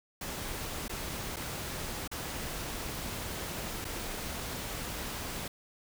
pink noise with dropouts, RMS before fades -38 dBFS, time 0.21-5.48 s, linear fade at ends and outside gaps 5 ms, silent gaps 0.881-0.894 / 1.361-1.366 / 2.077-2.114 / 3.845-3.85 s, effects none

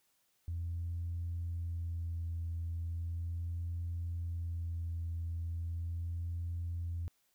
sine tone with vibrato, 84.6 Hz, E2, 45 cents sharp, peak -34 dBFS, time 0.48-7.08 s, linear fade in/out 0 ms, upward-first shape sine, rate 0.37 Hz, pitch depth 18 cents each way, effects tanh soft clip ceiling -31 dBFS + white hiss -75 dBFS RMS until 7.34 s

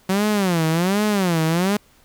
sawtooth tone with vibrato, 183.9 Hz, F#3, 10 cents flat, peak -13 dBFS, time 0.09-1.77 s, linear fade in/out 5 ms, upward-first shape sine, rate 1.3 Hz, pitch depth 250 cents each way, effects pink hiss -55 dBFS RMS until 2.04 s

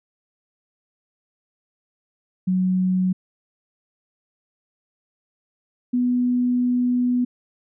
sine tone pair in turn, 185 / 246.9 Hz, F#3 / B3, 0 / 0 cents, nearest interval perfect fourth, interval 500 cents, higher second, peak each -17 dBFS, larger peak neither, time 2.47-3.13 / 5.93-7.25 s, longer second, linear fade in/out 10 ms, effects none

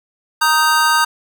square chord, Eb major, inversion second, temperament just, 933.4 / 1244.5 / 1555.6 Hz, Bb5 / Eb6 / G6, +2 / 0 / -14 cents, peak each -17 dBFS, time 0.41-1.05 s, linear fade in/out 10 ms, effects none

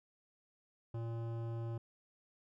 sine tone with hard clipping, 115.4 Hz, A#2, 17 cents flat, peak -40 dBFS, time 0.94-1.78 s, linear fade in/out 5 ms, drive 15 dB, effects none

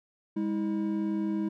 triangle tone pair together, 203.4 / 321.6 Hz, G#3 / E4, -36 / -43 cents, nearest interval minor sixth, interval 793 cents, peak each -28 / -28 dBFS, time 0.36-1.49 s, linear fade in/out 10 ms, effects none

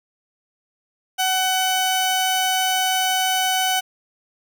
sawtooth tone pair together, 750.5 / 1501 Hz, F#5 / F#6, +24 / +24 cents, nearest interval octave, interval 1200 cents, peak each -16 dBFS, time 1.18-3.81 s, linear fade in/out 20 ms, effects none

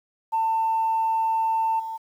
sine tone with level steps, 895 Hz, A5, 29 cents sharp, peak -19 / -29 dBFS, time 0.32-1.98 s, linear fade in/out 20 ms, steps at 1.79 s, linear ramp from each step 10 ms, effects tanh soft clip ceiling -16 dBFS + 9-bit

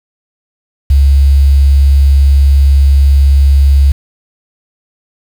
sine tone with quantisation, 69.3 Hz, C#2, in tune, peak -3 dBFS, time 0.9-3.92 s, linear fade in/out 5 ms, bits 5, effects none

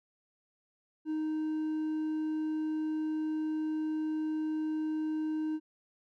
triangle tone with hard clipping, 311.1 Hz, D#4, in tune, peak -31 dBFS, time 1.05-5.6 s, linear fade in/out 50 ms, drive 5 dB, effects none

